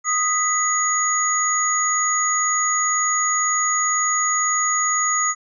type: tone cluster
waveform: sine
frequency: 1248 / 1983 / 6730 Hz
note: D#6 / B6 / G#8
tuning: +5 / +7 / +22 cents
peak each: -21 / -26 / -20 dBFS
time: 0.04-5.35 s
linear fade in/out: 50 ms
effects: none